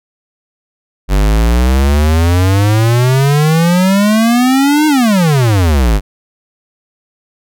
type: exponential two-way sweep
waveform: square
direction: up then down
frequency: 47.24 to 311.1 to 47.24 Hz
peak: -8 dBFS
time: 1.08-6.01 s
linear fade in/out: 50 ms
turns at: 4.87 s
effects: none